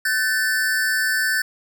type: tone pair together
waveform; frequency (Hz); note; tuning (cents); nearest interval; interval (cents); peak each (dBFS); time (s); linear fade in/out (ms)
square; 1521.8 / 1759; F#6 / A6; +48 / -1; minor third; 251; -22; 0.05-1.42; 5
effects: none